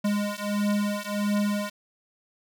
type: beating tone pair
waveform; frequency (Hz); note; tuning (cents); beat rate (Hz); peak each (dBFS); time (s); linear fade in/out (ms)
square; 205 / 206.5; G#3 / G#3; -22 / -10; 1.5; -28; 0.04-1.7; 10
effects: none